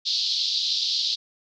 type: band-pass noise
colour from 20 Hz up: pink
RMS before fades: -25 dBFS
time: 0.05-1.16 s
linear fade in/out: 20 ms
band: 3600 to 4900 Hz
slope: 48 dB/octave
effects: none